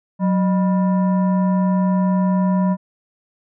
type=tone with frequency modulation; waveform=sine; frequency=185 Hz; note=F#3; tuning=in tune; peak=-14 dBFS; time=0.19-2.77 s; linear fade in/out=50 ms; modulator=796 Hz; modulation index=0.5; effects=none